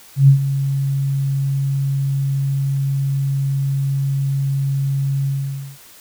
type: tone with ADSR envelope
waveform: sine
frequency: 137.5 Hz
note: C#3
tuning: 14 cents flat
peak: -4 dBFS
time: 0.16-5.78 s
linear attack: 120 ms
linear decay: 100 ms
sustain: -12 dB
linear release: 520 ms
effects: white hiss -44 dBFS RMS until 6 s